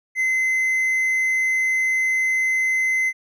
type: tone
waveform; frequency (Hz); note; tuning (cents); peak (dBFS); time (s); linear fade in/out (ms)
triangle; 2054; C7; -33; -16; 0.15-3.13; 50
effects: none